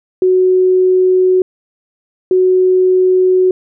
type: tone pair in turn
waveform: sine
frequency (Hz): 370 / 370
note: F#4 / F#4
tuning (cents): 0 / 0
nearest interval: unison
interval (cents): 0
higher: neither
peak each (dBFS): -7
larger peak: neither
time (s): 0.22-1.42 / 2.31-3.51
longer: neither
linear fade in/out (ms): 2
effects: none